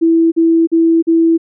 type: tone bursts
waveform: sine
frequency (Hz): 329.6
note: E4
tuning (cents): 0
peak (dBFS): -7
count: 4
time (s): 0.01-1.379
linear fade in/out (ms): 20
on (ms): 310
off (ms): 43
effects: none